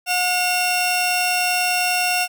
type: tone pair together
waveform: sawtooth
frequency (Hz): 723 / 2730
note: F#5 / F7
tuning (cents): -40 / -40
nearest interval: octave + major seventh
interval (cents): 2300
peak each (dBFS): -17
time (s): 0.06-2.28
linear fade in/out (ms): 50
effects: none